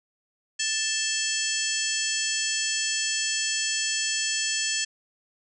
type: harmonic tone with a mistuned harmonic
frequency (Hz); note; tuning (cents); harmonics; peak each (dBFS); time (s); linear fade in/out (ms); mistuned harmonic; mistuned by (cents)
880; A5; 0; 2 / 3 / 4 / 5 / 6 / 7 / 8 / 9; -33 / -33 / -33 / -33 / -33 / -33 / -33 / -33; 0.59-4.85; 10; 4; -140
effects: none